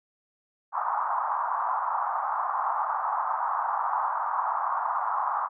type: band-pass noise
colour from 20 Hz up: white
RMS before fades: -28 dBFS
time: 0.72-5.49 s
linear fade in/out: 50 ms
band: 780 to 1200 Hz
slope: 48 dB/octave
effects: none